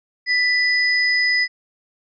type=tone pair together; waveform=sine; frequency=1983 / 5008 Hz; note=B6 / D#8; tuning=+7 / +10 cents; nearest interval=octave + major third; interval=1603 cents; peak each=-16 / -22 dBFS; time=0.26-1.48 s; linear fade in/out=50 ms; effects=none